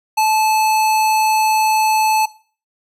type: tone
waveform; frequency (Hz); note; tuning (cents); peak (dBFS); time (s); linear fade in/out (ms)
square; 869; A5; -22; -13; 0.17-2.26; 10
effects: noise-tail reverb RT60 0.4 s tail -17 dB re dry + resampled to 32000 Hz